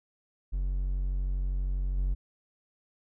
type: tone with level steps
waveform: triangle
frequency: 46.25 Hz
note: F#1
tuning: in tune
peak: -25 / -23 dBFS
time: 0.52-2.15 s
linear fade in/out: 20 ms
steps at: 1.97 s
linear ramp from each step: 10 ms
effects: none